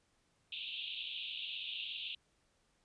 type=band-pass noise; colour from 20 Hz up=pink; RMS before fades=-43 dBFS; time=0.52-2.15 s; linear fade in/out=5 ms; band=2600 to 3800 Hz; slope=96 dB/octave; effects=pink hiss -75 dBFS RMS until 2.84 s + resampled to 22050 Hz